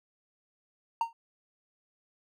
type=tone with exponential decay; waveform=triangle; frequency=920 Hz; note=A#5; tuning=23 cents flat; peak=-20 dBFS; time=1.01-1.13 s; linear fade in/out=2 ms; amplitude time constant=26 ms; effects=none